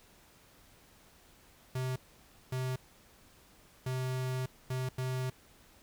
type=tone bursts at uneven times; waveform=square; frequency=128.9 Hz; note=C3; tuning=26 cents flat; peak=-33 dBFS; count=5; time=1.75-1.96 / 2.52-2.76 / 3.86-4.46 / 4.7-4.89 / 4.98-5.3 s; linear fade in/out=5 ms; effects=pink hiss -61 dBFS RMS until 5.82 s